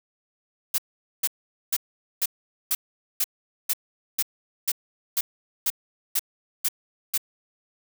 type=noise bursts; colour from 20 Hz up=blue; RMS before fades=-23 dBFS; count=14; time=0.74-7.178 s; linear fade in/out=5 ms; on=42 ms; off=450 ms; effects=none